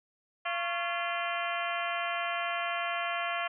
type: harmonic tone with a mistuned harmonic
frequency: 344.2 Hz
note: F4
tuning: 25 cents flat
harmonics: 2 / 3 / 4 / 5 / 6 / 7 / 8 / 9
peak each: -35 / -37 / -38 / -39 / -40 / -40 / -41 / -42 dBFS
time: 0.45-3.48 s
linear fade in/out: 10 ms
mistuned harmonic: 3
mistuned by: +110 cents
effects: none